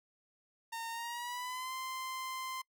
sawtooth tone with pitch glide, 916 to 1040.1 Hz, A#5 to C6, -31 to -11 cents, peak -35 dBFS, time 0.72-2.62 s, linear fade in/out 10 ms, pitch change +220 cents, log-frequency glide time 0.9-1.73 s, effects noise-tail reverb RT60 0.1 s tail -25 dB re dry

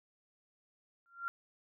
sine tone with exponential growth, 1383 Hz, F6, 17 cents flat, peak -31 dBFS, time 1.06-1.28 s, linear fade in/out 0 ms, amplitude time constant 47 ms, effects none

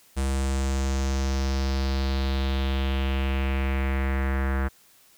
square tone with low-pass filter sweep, 67.2 Hz, C2, 47 cents sharp, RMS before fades -25 dBFS, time 0.16-4.69 s, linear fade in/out 20 ms, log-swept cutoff 9200 to 1600 Hz, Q 3, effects white hiss -57 dBFS RMS until 5.17 s

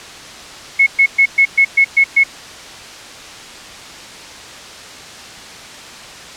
sine tone bursts, 2188 Hz, C#7, 23 cents flat, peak -6 dBFS, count 8, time 0.79-2.238 s, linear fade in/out 10 ms, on 76 ms, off 120 ms, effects white hiss -33 dBFS RMS until 6.36 s + low-pass 6000 Hz 12 dB/octave

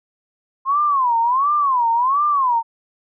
sine tone with vibrato, 1046.5 Hz, C6, in tune, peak -14 dBFS, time 0.65-2.63 s, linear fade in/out 50 ms, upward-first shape sine, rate 1.4 Hz, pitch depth 230 cents each way, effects none

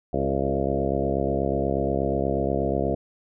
harmonic tone with a mistuned harmonic, 68.3 Hz, C#2, 25 cents flat, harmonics 1 / 2 / 3 / 4 / 5 / 6 / 7 / 8 / 9 / 10, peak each -31 / -31 / -31 / -31 / -31 / -31 / -31 / -31 / -31 / -31 dBFS, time 0.13-2.95 s, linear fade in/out 5 ms, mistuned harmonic 6, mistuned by -16 cents, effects none

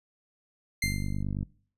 sawtooth tone with exponential decay, 2093 Hz, C7, in tune, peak -22 dBFS, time 0.82-1.23 s, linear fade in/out 5 ms, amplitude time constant 87 ms
click train, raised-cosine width 5 ms, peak -20 dBFS, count 30, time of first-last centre 0.84-1.429 s, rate 49.2 Hz
effects noise-tail reverb RT60 0.5 s tail -23 dB re dry + resampled to 32000 Hz

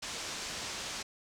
white low-pass noise, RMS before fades -40 dBFS, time 0.02-1.03 s, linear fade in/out 10 ms, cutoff 7000 Hz, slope 24 dB/octave, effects none

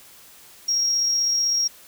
sine tone with amplitude modulation, 5600 Hz, F8, 4 cents sharp, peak -16 dBFS, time 0.68-1.68 s, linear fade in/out 10 ms, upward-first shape sine, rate 35.9 Hz, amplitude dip 30%, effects tanh soft clip ceiling -15 dBFS + white hiss -48 dBFS RMS until 1.87 s

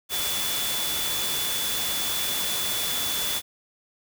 sine tone in noise, 3457 Hz, A7, 31 cents flat, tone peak -30 dBFS, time 0.09-3.42 s, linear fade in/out 50 ms, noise white, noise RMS -28 dBFS, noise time 0.09-3.42 s, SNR -5 dB, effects none

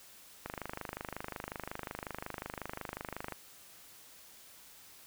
click train, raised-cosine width 0.5 ms, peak -23 dBFS, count 74, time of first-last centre 0.46-3.323 s, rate 25.5 Hz, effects white hiss -56 dBFS RMS until 5.06 s

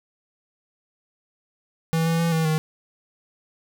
square tone with pitch steps, 163.1 / 165.1 / 167.3 / 161.3 / 156.6 Hz, E3 / E3 / E3 / E3 / D#3, -18 / +3 / +26 / -37 / +11 cents, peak -20 dBFS, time 1.93-2.58 s, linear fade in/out 0 ms, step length 130 ms, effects none

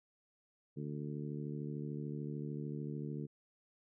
harmonic tone, 73.42 Hz, D2, in tune, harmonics 2 / 3 / 4 / 5 / 6, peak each -41 / -45 / -47 / -49 / -51 dBFS, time 0.76-3.27 s, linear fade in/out 20 ms, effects none

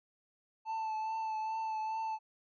triangle tone with vibrato, 880 Hz, A5, in tune, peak -32 dBFS, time 0.65-2.19 s, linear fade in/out 50 ms, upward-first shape triangle, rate 2.4 Hz, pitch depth 26 cents each way, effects resampled to 16000 Hz

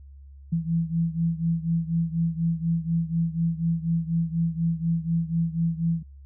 sine beating tone pair, 164.81 / 168.91 Hz, E3 / E3, 0 / +43 cents, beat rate 4.1 Hz, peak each -24 / -27 dBFS, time 0.52-6.03 s, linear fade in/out 10 ms, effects added 69 Hz sine -43 dBFS peak until 6.25 s

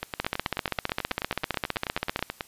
two click trains, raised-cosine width 0.3 ms, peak -13 / -9 dBFS, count 23 / 32, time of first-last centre 0.03-2.408 / 0.2-2.226 s, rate 9.25 / 15.3 Hz, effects white hiss -54 dBFS RMS until 2.47 s + resampled to 32000 Hz

